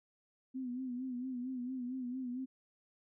sine tone with vibrato, 252.7 Hz, B3, 40 cents sharp, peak -37 dBFS, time 0.54-2.46 s, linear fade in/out 20 ms, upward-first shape sine, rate 4.4 Hz, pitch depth 70 cents each way, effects none

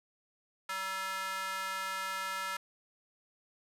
square tone with high-pass filter, 191 Hz, G3, 45 cents flat, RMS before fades -37 dBFS, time 0.69-2.57 s, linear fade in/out 5 ms, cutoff 1300 Hz, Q 2.3, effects resampled to 32000 Hz + 10-bit

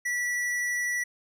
sine tone with hard clipping, 1952 Hz, B6, 21 cents flat, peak -28 dBFS, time 0.05-1.04 s, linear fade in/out 10 ms, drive 11 dB, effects none

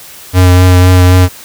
square tone with vibrato, 90.9 Hz, F#2, 30 cents flat, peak -3 dBFS, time 0.33-1.29 s, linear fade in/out 50 ms, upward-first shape triangle, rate 3.9 Hz, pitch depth 21 cents each way, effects white hiss -32 dBFS RMS until 1.44 s

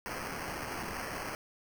blue noise with sample-and-hold, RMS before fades -39 dBFS, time 0.06-1.35 s, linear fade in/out 0 ms, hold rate 3675 Hz, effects none

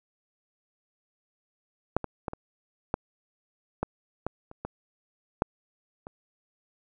clicks, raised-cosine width 1 ms, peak -8 / -18 / -16 / -22 / -11 / -13 / -15 / -30 / -19 / -8 / -26 dBFS, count 11, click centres 1.966 / 2.043 / 2.282 / 2.334 / 2.941 / 3.83 / 4.266 / 4.514 / 4.65 / 5.421 / 6.069 s, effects none

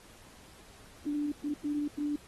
sine tone bursts at uneven times, 293.7 Hz, D4, in tune, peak -29 dBFS, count 4, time 1.06-1.32 / 1.44-1.54 / 1.64-1.88 / 1.98-2.16 s, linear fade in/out 5 ms, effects pink hiss -56 dBFS RMS until 2.27 s + AAC 32 kbps

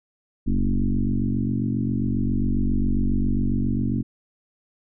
sine tone with frequency modulation, 118.3 Hz, A#2, 26 cents sharp, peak -19 dBFS, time 0.46-4.03 s, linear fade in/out 20 ms, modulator 47.4 Hz, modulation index 3.5, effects none

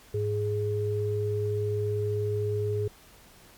sine tone pair together, 104.4 / 417.6 Hz, G#2 / G#4, +10 / +10 cents, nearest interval 2 octaves, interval 2400 cents, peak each -28 dBFS, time 0.14-2.88 s, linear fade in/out 5 ms, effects pink hiss -54 dBFS RMS until 3.57 s + MP3 96 kbps

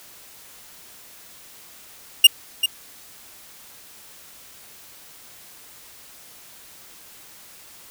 45% pulse tone with echo, 2830 Hz, F7, 22 cents sharp, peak -5 dBFS, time 2.24-2.27 s, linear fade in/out 5 ms, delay 390 ms, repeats 1, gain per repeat -11 dB, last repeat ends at 2.66 s, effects white hiss -46 dBFS RMS until 7.9 s

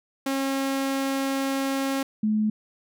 sawtooth / sine tone pair in turn, 271.2 / 214.4 Hz, C#4 / A3, -38 / -45 cents, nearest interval major third, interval 407 cents, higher first, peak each -20 dBFS, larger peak neither, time 0.26-2.03 / 2.23-2.5 s, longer first, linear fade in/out 5 ms, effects none

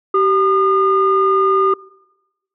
sine tone pair together, 385.8 / 1215.7 Hz, G4 / D#6, -28 / -41 cents, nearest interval octave + minor sixth, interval 1987 cents, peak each -13 dBFS, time 0.14-1.74 s, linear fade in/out 5 ms, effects noise-tail reverb RT60 1.0 s tail -23 dB re dry + tanh soft clip ceiling -4 dBFS

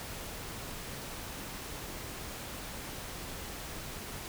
pink noise, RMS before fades -42 dBFS, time 0-4.28 s, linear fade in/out 0 ms, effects none

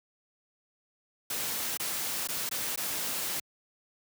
white noise with dropouts, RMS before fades -33 dBFS, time 1.3-3.4 s, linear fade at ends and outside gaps 5 ms, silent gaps 1.773-1.797 / 2.274-2.286 / 2.492-2.512 / 2.76-2.774 s, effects high-pass 100 Hz 12 dB/octave

